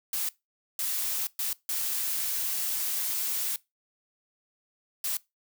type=noise bursts at uneven times; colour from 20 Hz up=blue; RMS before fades=-30 dBFS; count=5; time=0.13-0.29 / 0.79-1.27 / 1.39-1.53 / 1.69-3.56 / 5.04-5.17 s; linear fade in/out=2 ms; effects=noise-tail reverb RT60 0.2 s tail -21 dB re dry